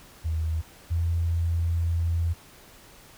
sine tone pair in turn, 80 / 84.08 Hz, D#2 / E2, +49 / +35 cents, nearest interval minor second, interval 86 cents, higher second, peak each -24 / -22 dBFS, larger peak second, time 0.24-0.62 / 0.9-2.34 s, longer second, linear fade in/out 20 ms, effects pink hiss -51 dBFS RMS until 3.17 s

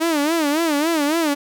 sawtooth tone with vibrato, 310 Hz, D#4, 6 cents flat, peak -13 dBFS, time 0-1.35 s, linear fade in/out 20 ms, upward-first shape sine, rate 3.6 Hz, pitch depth 150 cents each way, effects none

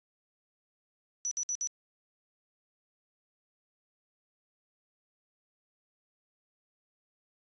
sine tone bursts, 5920 Hz, F#8, in tune, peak -30 dBFS, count 4, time 1.25-1.672 s, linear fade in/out 0 ms, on 62 ms, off 58 ms, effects resampled to 16000 Hz

